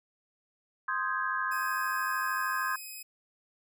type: chord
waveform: sine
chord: Ab major seventh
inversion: first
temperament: equal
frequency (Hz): 1046.5 / 1244.5 / 1568 / 1661.2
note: C6 / Eb6 / G6 / Ab6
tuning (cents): 0 / 0 / 0 / 0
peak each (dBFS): -33 / -35 / -35 / -34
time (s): 0.88-2.76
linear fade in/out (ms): 5
type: tone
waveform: 5% pulse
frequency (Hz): 2529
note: D#7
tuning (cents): +28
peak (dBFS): -32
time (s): 1.51-3.03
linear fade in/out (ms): 10
effects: none